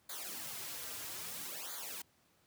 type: noise with flanger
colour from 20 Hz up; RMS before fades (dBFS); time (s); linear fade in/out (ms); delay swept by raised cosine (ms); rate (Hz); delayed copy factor
white; -44; 0.09-2.02; 5; 0.36 to 5.46; 0.61; -1
effects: pink hiss -71 dBFS RMS until 2.46 s + high-pass 80 Hz 12 dB/octave